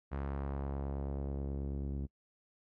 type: tone with low-pass filter sweep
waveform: sawtooth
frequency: 69.3 Hz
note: C#2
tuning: in tune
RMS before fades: -38 dBFS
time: 0.11-2.07 s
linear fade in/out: 20 ms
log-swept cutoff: 1500 to 280 Hz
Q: 1.1
effects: noise-tail reverb RT60 0.1 s tail -26 dB re dry